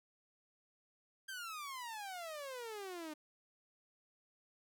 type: exponential sweep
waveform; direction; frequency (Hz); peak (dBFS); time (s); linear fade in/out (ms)
sawtooth; down; 1600 to 298.2; -40; 1.28-3.14; 10
effects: none